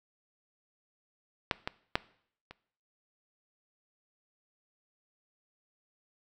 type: clicks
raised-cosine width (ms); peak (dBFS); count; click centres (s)
0.3; -10 / -16 / -9 / -29; 4; 1.512 / 1.675 / 1.955 / 2.51
effects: noise-tail reverb RT60 0.6 s tail -20 dB re dry